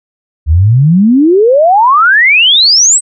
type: exponential sweep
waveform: sine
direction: up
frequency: 71.5 to 8372 Hz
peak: -3 dBFS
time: 0.46-3.01 s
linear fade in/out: 50 ms
effects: none